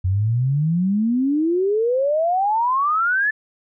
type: exponential sweep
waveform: sine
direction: up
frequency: 89.4 to 1760 Hz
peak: -16 dBFS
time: 0.04-3.31 s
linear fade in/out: 10 ms
effects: none